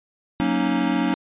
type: chord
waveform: square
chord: D# minor seventh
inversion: first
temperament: equal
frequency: 185 / 233.1 / 277.2 / 311.1 Hz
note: F#3 / A#3 / C#4 / D#4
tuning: 0 / 0 / 0 / 0 cents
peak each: -27 / -26 / -24 / -26 dBFS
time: 0.4-1.14 s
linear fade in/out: 0 ms
effects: resampled to 8000 Hz